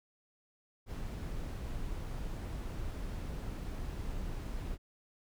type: noise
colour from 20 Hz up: brown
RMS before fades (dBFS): -39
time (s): 0.86-4.78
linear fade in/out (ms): 50
effects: none